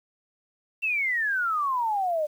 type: exponential sweep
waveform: sine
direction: down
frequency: 2719 to 588 Hz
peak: -23 dBFS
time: 0.82-2.27 s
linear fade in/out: 20 ms
effects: 9-bit